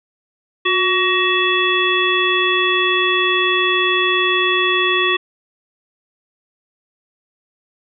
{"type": "harmonic tone with a mistuned harmonic", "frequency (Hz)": 376.5, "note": "F#4", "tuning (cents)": 30, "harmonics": [1, 3, 5, 7, 9], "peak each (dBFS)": [-20, -20, -20, -20, -20], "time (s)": [0.65, 5.17], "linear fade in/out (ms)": 10, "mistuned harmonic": 1, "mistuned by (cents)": -60, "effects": []}